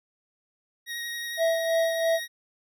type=tone with vibrato; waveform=25% pulse; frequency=1882 Hz; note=A#6; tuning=16 cents sharp; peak=-28 dBFS; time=0.86-2.28 s; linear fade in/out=50 ms; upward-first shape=triangle; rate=11 Hz; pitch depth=14 cents each way
type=tone with tremolo; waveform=triangle; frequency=659.3 Hz; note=E5; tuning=in tune; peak=-18 dBFS; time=1.37-2.2 s; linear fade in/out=50 ms; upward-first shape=sine; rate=3 Hz; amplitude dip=55%
effects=none